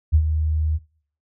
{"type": "tone with ADSR envelope", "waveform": "sine", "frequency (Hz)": 77.78, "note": "D#2", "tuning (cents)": 0, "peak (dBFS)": -10, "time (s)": [0.12, 0.79], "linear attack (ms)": 27, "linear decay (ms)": 70, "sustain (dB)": -8, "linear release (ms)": 35, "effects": ["noise-tail reverb RT60 0.5 s tail -21 dB re dry"]}